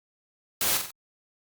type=noise with echo; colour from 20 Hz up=white; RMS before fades=-25 dBFS; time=0.61-0.77 s; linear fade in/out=2 ms; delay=46 ms; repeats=3; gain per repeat=-6 dB; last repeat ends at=0.908 s; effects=Opus 48 kbps